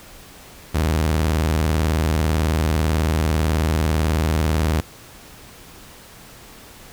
sawtooth tone with vibrato, 77.8 Hz, D#2, in tune, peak -13 dBFS, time 0.74-4.81 s, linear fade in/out 10 ms, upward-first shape sine, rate 20 Hz, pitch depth 250 cents each way, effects pink hiss -43 dBFS RMS until 6.92 s

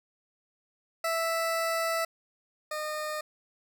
20% pulse tone pair in turn, 659.3 / 611 Hz, E5 / D#5, 0 / -32 cents, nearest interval minor second, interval 132 cents, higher first, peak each -22 / -27 dBFS, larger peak first, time 1.04-2.05 / 2.71-3.21 s, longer first, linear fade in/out 5 ms, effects none

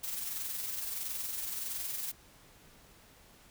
blue noise with amplitude modulation, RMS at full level -36 dBFS, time 0.03-2.12 s, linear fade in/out 10 ms, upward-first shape sine, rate 21.5 Hz, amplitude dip 40%, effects pink hiss -59 dBFS RMS until 3.5 s

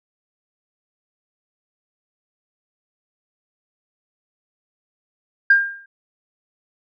sine tone with exponential decay, 1603 Hz, G6, 38 cents sharp, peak -6 dBFS, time 5.5-5.86 s, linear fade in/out 5 ms, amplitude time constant 77 ms, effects tanh soft clip ceiling -2 dBFS

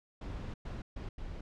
brown noise bursts at uneven times, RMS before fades -41 dBFS, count 4, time 0.21-0.54 / 0.65-0.82 / 0.96-1.09 / 1.18-1.41 s, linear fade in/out 5 ms, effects low-pass 5000 Hz 12 dB/octave

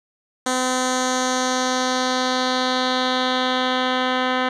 10% pulse tone with low-pass filter sweep, 255.2 Hz, C4, 43 cents flat, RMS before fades -21 dBFS, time 0.46-4.49 s, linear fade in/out 5 ms, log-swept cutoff 7900 to 2700 Hz, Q 2.5, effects none

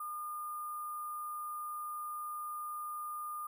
sine tone with sample-and-hold, 1212 Hz, D#6, 46 cents flat, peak -38 dBFS, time 0-3.47 s, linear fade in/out 5 ms, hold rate 11025 Hz, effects none

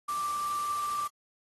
sine tone in noise, 1176 Hz, D6, 2 cents sharp, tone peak -29 dBFS, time 0.08-1.08 s, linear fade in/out 10 ms, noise white, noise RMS -43 dBFS, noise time 0.08-1.08 s, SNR +11 dB, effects AAC 32 kbps

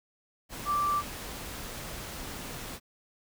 sine tone in noise, 1171 Hz, D6, 5 cents flat, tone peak -25 dBFS, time 0.65-1.03 s, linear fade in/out 50 ms, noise pink, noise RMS -40 dBFS, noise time 0.49-2.8 s, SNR +12 dB, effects none

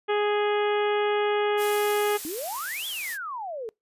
harmonic tone, 415.3 Hz, G#4, in tune, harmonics 1 / 2 / 3 / 4 / 5 / 6 / 7 / 8, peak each -23 / -29 / -33 / -35 / -37 / -39 / -40 / -41 dBFS, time 0.08-2.18 s, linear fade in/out 20 ms
blue noise, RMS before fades -34 dBFS, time 1.57-3.18 s, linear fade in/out 50 ms
sine exponential two-way sweep, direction up then down, 289.3 to 3500 to 423.2 Hz, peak -31 dBFS, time 2.25-3.69 s, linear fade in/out 0 ms, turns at 2.87 s
effects noise-tail reverb RT60 0.2 s tail -26 dB re dry + resampled to 32000 Hz

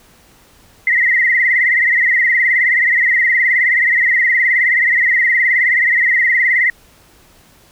sine tone with vibrato, 1975.5 Hz, B6, in tune, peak -10 dBFS, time 0.87-6.7 s, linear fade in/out 2 ms, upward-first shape sine, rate 19 Hz, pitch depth 100 cents each way, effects pink hiss -48 dBFS RMS until 7.71 s

